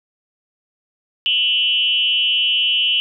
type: tone with frequency modulation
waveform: sine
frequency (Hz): 2960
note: F#7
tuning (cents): 0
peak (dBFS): -14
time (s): 1.26-3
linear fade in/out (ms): 0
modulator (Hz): 252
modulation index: 0.82
effects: none